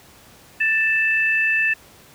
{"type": "tone pair together", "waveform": "sine", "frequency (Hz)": [1770.2, 2637], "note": ["A6", "E7"], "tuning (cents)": [10, 0], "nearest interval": "perfect fifth", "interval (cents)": 690, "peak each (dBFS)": -19, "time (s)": [0.6, 1.74], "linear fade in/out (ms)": 10, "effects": ["pink hiss -48 dBFS RMS until 2.14 s", "high-pass 60 Hz 12 dB/octave"]}